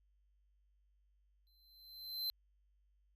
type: tone with exponential growth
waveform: square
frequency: 4088 Hz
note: C8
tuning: 41 cents flat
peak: -35 dBFS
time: 1.47-2.3 s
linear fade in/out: 0 ms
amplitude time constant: 180 ms
effects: added 50 Hz sine -70 dBFS peak until 3.15 s